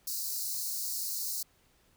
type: high-pass noise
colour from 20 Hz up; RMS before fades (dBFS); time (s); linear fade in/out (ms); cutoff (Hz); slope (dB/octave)
white; -35; 0.07-1.43; 5; 4100; 96
effects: pink hiss -67 dBFS RMS until 1.96 s